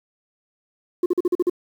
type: tone bursts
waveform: sine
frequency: 356.1 Hz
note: F4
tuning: 34 cents sharp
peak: -13 dBFS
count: 7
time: 1.03-1.498 s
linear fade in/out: 5 ms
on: 30 ms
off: 43 ms
effects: tanh soft clip ceiling -14 dBFS + 8-bit